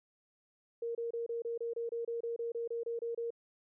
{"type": "tone bursts", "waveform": "sine", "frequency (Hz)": 466.2, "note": "A#4", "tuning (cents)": 0, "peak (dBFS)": -34, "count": 16, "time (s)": [0.82, 3.305], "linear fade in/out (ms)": 5, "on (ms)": 130, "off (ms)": 27, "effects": []}